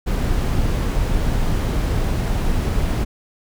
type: noise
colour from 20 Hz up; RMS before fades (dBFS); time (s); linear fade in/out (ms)
brown; -19; 0.06-3.05; 20
effects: none